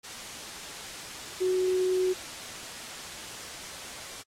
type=tone in noise; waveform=sine; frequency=370 Hz; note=F#4; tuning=in tune; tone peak=-23 dBFS; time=1.4-2.14 s; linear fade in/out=20 ms; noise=white; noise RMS=-40 dBFS; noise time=0.03-4.23 s; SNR=+14 dB; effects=low-pass 8000 Hz 12 dB/octave + AAC 48 kbps